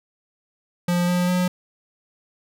square tone with pitch steps, 175.8 / 178.15 / 180.53 Hz, F3 / F3 / F#3, +12 / +35 / -42 cents, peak -19 dBFS, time 0.88-1.48 s, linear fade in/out 5 ms, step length 200 ms, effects none

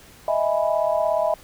sine chord, E major seventh, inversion third, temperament equal, 622.3 / 659.3 / 830.6 / 987.8 Hz, D#5 / E5 / G#5 / B5, 0 / 0 / 0 / 0 cents, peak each -22 / -22 / -28 / -28 dBFS, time 0.28-1.34 s, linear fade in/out 2 ms, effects pink hiss -48 dBFS RMS until 1.43 s

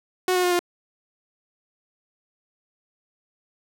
sawtooth tone with pitch steps, 367.6 / 362.3 / 357.1 / 352 Hz, F#4 / F#4 / F4 / F4, -11 / -36 / +39 / +14 cents, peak -15 dBFS, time 0.28-0.592 s, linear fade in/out 2 ms, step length 78 ms, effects none

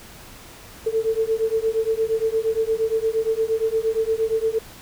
sine beating tone pair, 441.5 / 450.1 Hz, A4 / A4, +6 / +39 cents, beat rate 8.6 Hz, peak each -22 dBFS, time 0.86-4.59 s, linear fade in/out 10 ms, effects pink hiss -43 dBFS RMS until 4.81 s

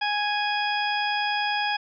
harmonic tone, 830 Hz, G#5, 1 cent flat, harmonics 1 / 2 / 3 / 4 / 6, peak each -26 / -29 / -31 / -32 / -34 dBFS, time 0.01-1.77 s, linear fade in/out 10 ms, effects none

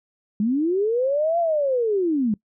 sine linear two-way sweep, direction up then down, 198.8 to 694 to 198.8 Hz, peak -18 dBFS, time 0.4-2.34 s, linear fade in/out 2 ms, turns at 1.39 s, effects noise-tail reverb RT60 0.1 s tail -23 dB re dry

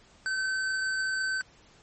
sine tone with hard clipping, 1536 Hz, G6, 36 cents flat, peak -29 dBFS, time 0.26-1.41 s, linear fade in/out 0 ms, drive 13 dB, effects pink hiss -58 dBFS RMS until 1.82 s + MP3 32 kbps

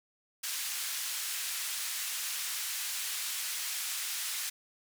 white band-pass noise, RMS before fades -36 dBFS, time 0.43-4.5 s, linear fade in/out 10 ms, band 1600 to 12000 Hz, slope 12 dB/octave, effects none

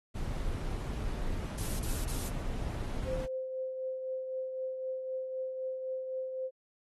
brown noise, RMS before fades -35 dBFS, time 0.14-3.27 s, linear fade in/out 20 ms
blue noise bursts, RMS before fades -40 dBFS, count 3, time 1.58-2.288 s, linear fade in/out 0 ms, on 210 ms, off 39 ms
sine tone with tremolo, 520 Hz, C5, 11 cents flat, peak -32 dBFS, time 3.04-6.51 s, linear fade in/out 50 ms, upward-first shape triangle, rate 3.9 Hz, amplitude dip 45%
effects AAC 32 kbps

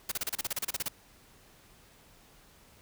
white noise bursts, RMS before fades -32 dBFS, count 14, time 0.09-0.884 s, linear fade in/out 5 ms, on 27 ms, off 32 ms, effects pink hiss -59 dBFS RMS until 2.81 s

